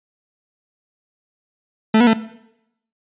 40% pulse tone with pitch steps, 219.4 / 242.3 / 223.1 Hz, A3 / B3 / A3, -5 / -33 / +24 cents, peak -9 dBFS, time 1.94-2.135 s, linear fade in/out 5 ms, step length 65 ms, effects noise-tail reverb RT60 0.8 s tail -17 dB re dry + resampled to 8000 Hz

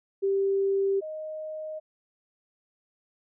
sine tone pair in turn, 392 / 622.3 Hz, G4 / D#5, 0 / 0 cents, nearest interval minor sixth, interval 800 cents, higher second, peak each -22 / -33 dBFS, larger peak first, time 0.22-1.01 / 1.01-1.8 s, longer neither, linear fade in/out 20 ms, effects none

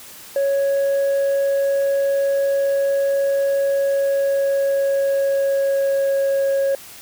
sine tone with pitch glide, 554 to 548.6 Hz, C#5 to C#5, -1 to -18 cents, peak -13 dBFS, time 0.36-6.75 s, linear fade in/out 2 ms, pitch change -17 cents, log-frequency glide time 3.7-6.47 s, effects tanh soft clip ceiling -15 dBFS + white hiss -40 dBFS RMS until 7.01 s

